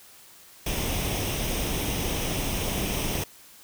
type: noise with comb filter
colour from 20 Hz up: pink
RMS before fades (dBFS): -28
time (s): 0.66-3.24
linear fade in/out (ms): 5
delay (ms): 0.34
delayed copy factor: +0.55
effects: white hiss -51 dBFS RMS until 3.63 s